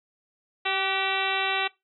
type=harmonic tone with a mistuned harmonic; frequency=386.5 Hz; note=G4; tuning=24 cents flat; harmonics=1 / 2 / 3 / 4 / 5 / 6 / 7 / 8 / 9 / 10; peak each=-35 / -30 / -33 / -34 / -33 / -32 / -31 / -36 / -36 / -35 dBFS; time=0.65-1.68 s; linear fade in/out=10 ms; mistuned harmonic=4; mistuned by=-42 cents; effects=noise-tail reverb RT60 0.2 s tail -21 dB re dry